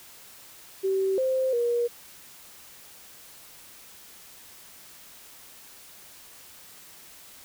sine tone with pitch steps, 384.5 / 522 / 476.1 Hz, G4 / C5 / A#4, -33 / -4 / +37 cents, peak -22 dBFS, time 0.83-1.88 s, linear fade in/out 20 ms, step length 350 ms, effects white hiss -49 dBFS RMS until 7.44 s

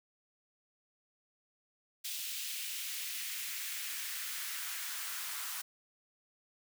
white noise with high-pass filter sweep, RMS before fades -40 dBFS, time 2.04-5.62 s, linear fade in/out 10 ms, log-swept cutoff 3000 to 1200 Hz, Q 1.6, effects none

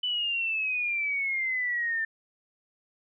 sine exponential sweep, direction down, 3001 to 1784 Hz, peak -26 dBFS, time 0.03-2.05 s, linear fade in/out 5 ms, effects none

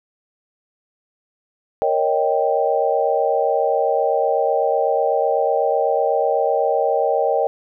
sine chord, Eb dominant seventh, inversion second, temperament equal, 466.2 / 554.4 / 622.3 / 784 Hz, Bb4 / Db5 / Eb5 / G5, 0 / 0 / 0 / 0 cents, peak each -21 dBFS, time 1.82-7.47 s, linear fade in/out 0 ms, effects none

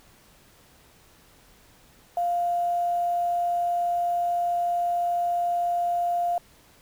sine tone with quantisation, 698.5 Hz, F5, in tune, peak -22 dBFS, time 2.17-6.38 s, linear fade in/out 2 ms, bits 8, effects pink hiss -56 dBFS RMS until 6.81 s

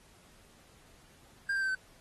triangle tone with pitch steps, 1600 / 1576.2 / 1552.7 / 1529.5 Hz, G6 / G6 / G6 / G6, +35 / +9 / -17 / -43 cents, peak -27 dBFS, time 1.49-1.75 s, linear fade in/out 5 ms, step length 65 ms, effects pink hiss -61 dBFS RMS until 2 s + AAC 32 kbps

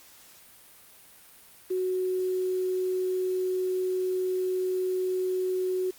sine tone with quantisation, 370 Hz, F#4, in tune, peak -25 dBFS, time 1.7-5.91 s, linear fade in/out 10 ms, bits 8, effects white hiss -53 dBFS RMS until 5.98 s + Opus 48 kbps

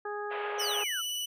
harmonic tone, 414.2 Hz, G#4, 5 cents flat, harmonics 1 / 2 / 3 / 4, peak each -36 / -39 / -41 / -42 dBFS, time 0.05-0.84 s, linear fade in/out 5 ms
pink band-pass noise, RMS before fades -40 dBFS, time 0.3-0.84 s, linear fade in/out 20 ms, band 470 to 3100 Hz, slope 48 dB/octave
sine exponential sweep, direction down, 6080 to 1275 Hz, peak -34 dBFS, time 0.58-1.02 s, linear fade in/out 20 ms
sawtooth tone with vibrato, 2964 Hz, F#7, 2 cents sharp, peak -29 dBFS, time 0.59-1.26 s, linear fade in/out 10 ms, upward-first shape sine, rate 17 Hz, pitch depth 13 cents each way
effects none

